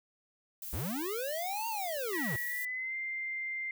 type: noise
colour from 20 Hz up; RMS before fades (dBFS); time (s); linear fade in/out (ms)
violet; -42; 0.62-2.65; 2
type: linear two-way sweep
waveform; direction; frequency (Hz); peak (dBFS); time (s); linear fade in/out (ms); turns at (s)
square; up then down; 58.27 to 932.3 to 105.5; -35; 0.73-2.36; 0; 1.68
type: tone with pitch glide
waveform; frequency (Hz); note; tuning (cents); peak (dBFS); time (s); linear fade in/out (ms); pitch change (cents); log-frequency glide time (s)
sine; 1930 to 2093; B6 to C7; -40 to 0; -34; 2.13-3.71; 2; +140; 2.46-2.95
effects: none